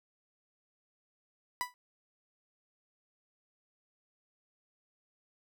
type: tone with exponential decay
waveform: 30% pulse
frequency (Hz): 987.8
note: B5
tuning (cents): 0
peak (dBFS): -25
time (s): 1.61-1.74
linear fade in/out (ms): 0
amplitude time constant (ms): 27
effects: none